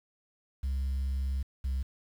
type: tone pair in turn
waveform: sine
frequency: 67 / 65.89 Hz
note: C2 / C2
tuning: +42 / +13 cents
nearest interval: unison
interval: 29 cents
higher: first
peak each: -26 dBFS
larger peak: neither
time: 0.63-1.43 / 1.64-1.83 s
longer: first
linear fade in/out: 10 ms
effects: tanh soft clip ceiling -27 dBFS + 9-bit